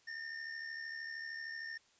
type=tone with amplitude modulation; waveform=square; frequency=1816 Hz; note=A#6; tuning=46 cents flat; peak=-40 dBFS; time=0.07-1.78 s; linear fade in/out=10 ms; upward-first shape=sine; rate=73.1 Hz; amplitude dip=55%; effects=white hiss -69 dBFS RMS until 1.99 s + resampled to 16000 Hz